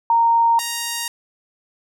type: tone pair in turn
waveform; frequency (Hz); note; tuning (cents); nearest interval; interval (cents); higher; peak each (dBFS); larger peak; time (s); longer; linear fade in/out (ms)
sine / 5% pulse; 926 / 935.7; A#5 / A#5; -12 / +6; unison; 18; second; -12 / -11; second; 0.1-0.59 / 0.59-1.08; neither; 2
effects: none